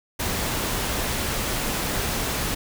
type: noise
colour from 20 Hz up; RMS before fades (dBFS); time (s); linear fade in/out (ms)
pink; -26; 0.19-2.55; 10
effects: none